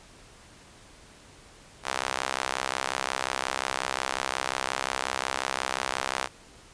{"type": "tone with high-pass filter", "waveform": "sawtooth", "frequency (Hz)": 65.6, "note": "C2", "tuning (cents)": 5, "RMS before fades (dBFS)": -31, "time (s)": [1.83, 6.29], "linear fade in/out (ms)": 50, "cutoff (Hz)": 860, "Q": 0.98, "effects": ["pink hiss -52 dBFS RMS until 6.73 s", "resampled to 22050 Hz"]}